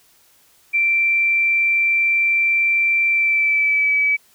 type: tone with pitch glide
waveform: sine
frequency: 2349 to 2290 Hz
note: D7 to D7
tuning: 0 to -44 cents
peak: -14 dBFS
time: 0.73-4.17 s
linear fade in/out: 20 ms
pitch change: -44 cents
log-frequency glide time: 3.08-3.94 s
effects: white hiss -55 dBFS RMS until 4.34 s